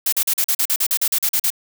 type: noise bursts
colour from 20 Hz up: blue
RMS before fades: -18 dBFS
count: 14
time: 0.06-1.503 s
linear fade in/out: 5 ms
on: 65 ms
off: 41 ms
effects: none